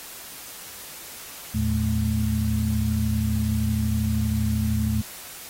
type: tone cluster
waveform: sine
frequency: 79.8 / 112.5 / 216.1 Hz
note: D#2 / A2 / A3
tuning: +44 / +39 / -31 cents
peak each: -25 dBFS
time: 1.54-5.02 s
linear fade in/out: 10 ms
effects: white hiss -40 dBFS RMS until 5.49 s + AAC 48 kbps